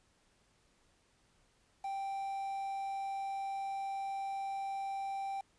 triangle tone with quantisation, 784 Hz, G5, in tune, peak -34 dBFS, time 1.84-5.41 s, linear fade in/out 5 ms, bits 9, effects pink hiss -71 dBFS RMS until 5.58 s + resampled to 22050 Hz

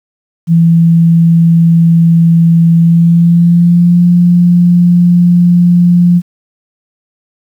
sine tone with pitch glide, 166.8 to 175.09 Hz, E3 to F3, +21 to +5 cents, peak -3 dBFS, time 0.47-6.22 s, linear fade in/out 50 ms, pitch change +84 cents, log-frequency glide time 2.75-4.05 s, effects 7-bit

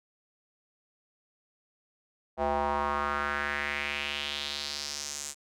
square tone with band-pass filter sweep, 72.3 Hz, D2, 27 cents flat, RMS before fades -32 dBFS, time 2.37-5.35 s, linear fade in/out 50 ms, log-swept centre 710 to 7600 Hz, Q 3, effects none

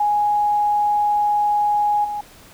sine tone with level steps, 830.6 Hz, G#5, in tune, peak -15 / -23 dBFS, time 0-2.21 s, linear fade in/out 5 ms, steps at 2.04 s, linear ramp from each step 10 ms, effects pink hiss -46 dBFS RMS until 2.53 s

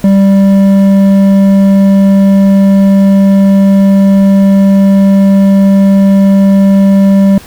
triangle tone with hard clipping, 196 Hz, G3, in tune, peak -4 dBFS, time 0.04-7.38 s, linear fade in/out 2 ms, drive 10 dB, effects pink hiss -33 dBFS RMS until 7.46 s

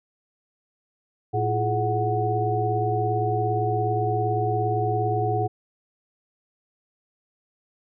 sine tone cluster, 112.5 / 333.7 / 351.1 / 421.5 / 738 Hz, A2 / E4 / F4 / G#4 / F#5, +39 / +21 / +9 / +26 / -5 cents, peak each -25 / -34 / -34 / -27 / -25 dBFS, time 1.33-5.48 s, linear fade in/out 20 ms, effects none

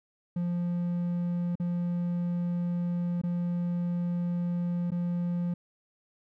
triangle tone with dropouts, 174.61 Hz, F3, in tune, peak -25 dBFS, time 0.36-5.54 s, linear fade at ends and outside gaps 5 ms, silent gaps 1.555-1.598 / 3.216-3.235 / 4.906-4.917 s, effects none

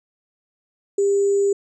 sine tone with sample-and-hold, 399.2 Hz, G4, 32 cents sharp, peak -15 dBFS, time 0.98-1.53 s, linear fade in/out 5 ms, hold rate 7350 Hz, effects resampled to 22050 Hz

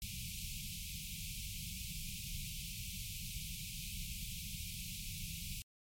pink band-stop noise, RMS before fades -44 dBFS, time 0.02-5.62 s, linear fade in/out 0 ms, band 200 to 2300 Hz, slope 96 dB/octave, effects MP3 64 kbps

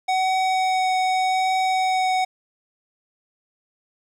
square tone with vibrato, 750 Hz, F#5, 23 cents sharp, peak -19 dBFS, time 0.08-2.25 s, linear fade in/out 10 ms, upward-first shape triangle, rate 0.84 Hz, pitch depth 10 cents each way, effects low-pass 6000 Hz 12 dB/octave + 9-bit

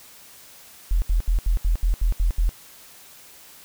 sine tone bursts, 41.46 Hz, E1, 11 cents sharp, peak -16 dBFS, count 9, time 0.91-2.492 s, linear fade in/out 0 ms, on 110 ms, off 74 ms, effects white hiss -47 dBFS RMS until 3.64 s

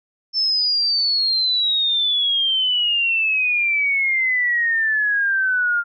sine exponential sweep, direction down, 5330 to 1396.9 Hz, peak -16 dBFS, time 0.33-5.84 s, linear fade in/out 50 ms, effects none

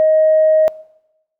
sine tone, 627 Hz, D#5, 13 cents sharp, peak -8 dBFS, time 0-0.68 s, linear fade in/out 0 ms, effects noise-tail reverb RT60 0.9 s tail -23 dB re dry + tanh soft clip ceiling -4 dBFS

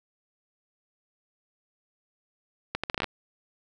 accelerating click train, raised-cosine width 0.3 ms, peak -12 dBFS, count 9, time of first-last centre 2.75-3.043 s, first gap 86 ms, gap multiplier 0.73, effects none

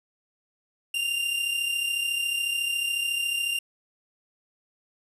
45% pulse tone pair together, 2786 / 2820 Hz, F7 / F7, -5 / +16 cents, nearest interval unison, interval 21 cents, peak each -26 / -33 dBFS, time 0.94-3.59 s, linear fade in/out 5 ms, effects resampled to 32000 Hz + 9-bit

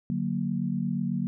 sine chord, D augmented, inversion none, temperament equal, 146.83 / 185 / 233.1 Hz, D3 / F#3 / A#3, 0 / 0 / 0 cents, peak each -32 / -29 / -30 dBFS, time 0.1-1.27 s, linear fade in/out 0 ms, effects none

